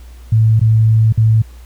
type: tone with dropouts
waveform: sine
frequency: 110.9 Hz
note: A2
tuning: 14 cents sharp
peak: -7 dBFS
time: 0.32-1.42 s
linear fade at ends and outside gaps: 5 ms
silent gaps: 0.596-0.613 / 1.125-1.175 s
effects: added 60 Hz sine -33 dBFS peak until 1.65 s + pink hiss -48 dBFS RMS until 1.65 s